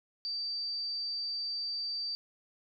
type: tone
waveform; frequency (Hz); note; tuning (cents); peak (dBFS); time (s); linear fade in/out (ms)
sine; 4647; D8; -19; -33; 0.25-2.15; 0
effects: none